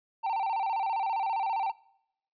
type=tone with vibrato; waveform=triangle; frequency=840 Hz; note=G#5; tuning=19 cents sharp; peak=-25 dBFS; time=0.23-1.72 s; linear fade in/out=20 ms; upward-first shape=square; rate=15 Hz; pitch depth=130 cents each way; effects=noise-tail reverb RT60 0.8 s tail -23 dB re dry + resampled to 11025 Hz